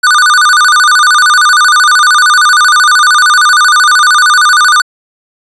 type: tone with vibrato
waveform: square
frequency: 1339 Hz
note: E6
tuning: 27 cents sharp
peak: -4 dBFS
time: 0.03-4.82 s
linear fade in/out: 10 ms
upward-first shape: square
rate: 13 Hz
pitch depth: 180 cents each way
effects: resampled to 22050 Hz + 7-bit